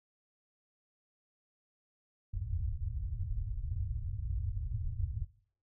white low-pass noise, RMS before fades -36 dBFS, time 2.33-5.25 s, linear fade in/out 10 ms, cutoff 110 Hz, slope 48 dB/octave, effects noise-tail reverb RT60 0.5 s tail -18 dB re dry

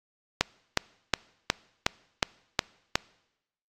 click train, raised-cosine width 0.2 ms, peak -3 dBFS, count 8, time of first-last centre 0.41-2.955 s, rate 2.75 Hz, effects noise-tail reverb RT60 0.9 s tail -25 dB re dry + AAC 48 kbps

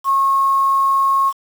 sine tone with quantisation, 1089 Hz, C#6, 31 cents flat, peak -12 dBFS, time 0.04-1.33 s, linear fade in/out 50 ms, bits 6, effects none

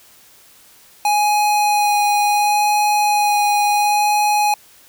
square tone with vibrato, 830.6 Hz, G#5, in tune, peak -14 dBFS, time 1.05-4.54 s, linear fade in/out 2 ms, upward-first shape sine, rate 0.7 Hz, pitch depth 11 cents each way, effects white hiss -48 dBFS RMS until 4.88 s

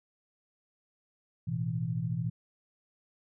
sine chord, A suspended second, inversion none, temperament just, 110 / 123.75 / 165 Hz, A2 / B2 / E3, 0 / +4 / +2 cents, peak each -37 / -33 / -33 dBFS, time 1.47-2.3 s, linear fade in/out 10 ms, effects none

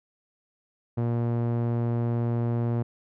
sawtooth tone with low-pass filter, 118 Hz, A#2, 22 cents sharp, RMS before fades -26 dBFS, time 0.97-2.83 s, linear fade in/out 10 ms, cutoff 780 Hz, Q 0.54, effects none

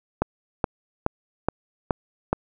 click train, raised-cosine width 1 ms, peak -6 dBFS, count 6, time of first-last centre 0.22-2.33 s, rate 2.37 Hz, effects none

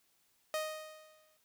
sawtooth tone with exponential decay, 622.3 Hz, D#5, in tune, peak -28 dBFS, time 0.54-1.37 s, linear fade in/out 1 ms, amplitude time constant 180 ms, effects white hiss -73 dBFS RMS until 1.44 s

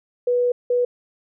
sine tone bursts at uneven times, 489.8 Hz, B4, 14 cents flat, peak -16 dBFS, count 2, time 0.27-0.52 / 0.7-0.85 s, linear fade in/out 5 ms, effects none

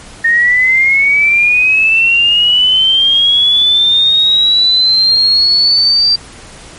sine linear sweep, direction up, 1833 to 4699 Hz, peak -6 dBFS, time 0.24-6.16 s, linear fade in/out 10 ms, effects pink hiss -34 dBFS RMS until 6.78 s + MP3 48 kbps

